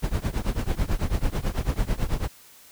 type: noise with tremolo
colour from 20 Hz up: brown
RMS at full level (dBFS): -21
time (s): 0.02-2.28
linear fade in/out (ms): 20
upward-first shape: triangle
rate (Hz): 9.1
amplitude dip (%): 100
effects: white hiss -51 dBFS RMS until 2.71 s